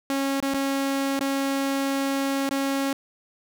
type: tone with dropouts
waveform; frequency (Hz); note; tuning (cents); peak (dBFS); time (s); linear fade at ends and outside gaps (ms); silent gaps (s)
sawtooth; 274; C#4; -20; -19; 0.1-2.93; 1; 0.402-0.426 / 0.537-0.543 / 1.193-1.208 / 2.492-2.51
effects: none